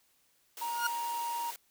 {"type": "high-pass noise", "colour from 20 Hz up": "white", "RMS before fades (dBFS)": -44, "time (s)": [0.57, 1.56], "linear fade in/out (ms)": 2, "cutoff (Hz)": 290, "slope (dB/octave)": 48}
{"type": "tone", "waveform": "triangle", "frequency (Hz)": 940, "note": "A#5", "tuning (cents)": 14, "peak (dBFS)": -31, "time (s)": [0.61, 1.51], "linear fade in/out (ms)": 10}
{"type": "tone with exponential growth", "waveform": "40% pulse", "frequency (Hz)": 1428, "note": "F6", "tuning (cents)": 38, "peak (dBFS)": -25, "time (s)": [0.68, 0.87], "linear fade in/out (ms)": 5, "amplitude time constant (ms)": 41}
{"effects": ["white hiss -70 dBFS RMS until 1.7 s"]}